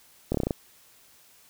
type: slowing click train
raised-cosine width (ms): 2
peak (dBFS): -12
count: 7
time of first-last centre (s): 0.32-0.508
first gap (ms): 25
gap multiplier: 1.09
effects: white hiss -57 dBFS RMS until 1.49 s